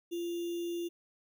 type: tone with sample-and-hold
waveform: sine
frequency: 344 Hz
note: F4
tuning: 26 cents flat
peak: -33 dBFS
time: 0.11-0.89 s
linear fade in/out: 20 ms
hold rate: 3150 Hz
effects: none